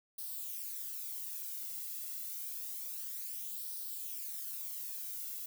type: noise with flanger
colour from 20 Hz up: violet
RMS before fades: -42 dBFS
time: 0.18-5.46 s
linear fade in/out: 5 ms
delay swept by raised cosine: 0.21 to 1.51 ms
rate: 0.28 Hz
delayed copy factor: +0.55
effects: none